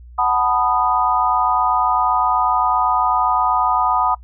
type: chord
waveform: sine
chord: B dominant seventh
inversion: second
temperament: equal with one note detuned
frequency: 740 / 880 / 987.8 / 1237.3 Hz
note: F#5 / A5 / B5 / D#6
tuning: 0 / 0 / 0 / -10 cents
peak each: -20 / -22 / -19 / -19 dBFS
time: 0.18-4.15 s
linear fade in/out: 10 ms
effects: noise-tail reverb RT60 0.1 s tail -22 dB re dry + added 60 Hz sine -37 dBFS peak until 4.23 s